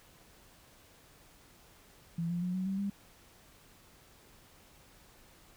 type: tone with pitch steps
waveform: sine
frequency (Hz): 168 / 173.92 / 180.06 / 186.41 / 192.98 / 199.79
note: E3 / F3 / F#3 / F#3 / G3 / G3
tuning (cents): +33 / -7 / -47 / +13 / -27 / +33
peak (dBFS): -31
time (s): 2.18-2.9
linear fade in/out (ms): 5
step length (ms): 120
effects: pink hiss -60 dBFS RMS until 5.56 s